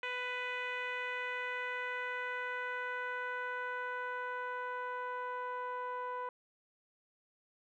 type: tone with low-pass filter sweep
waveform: 10% pulse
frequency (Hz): 497.2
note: B4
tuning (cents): +12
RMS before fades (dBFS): -39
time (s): 0.03-6.29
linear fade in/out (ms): 2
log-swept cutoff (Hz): 2500 to 1000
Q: 2.1
effects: none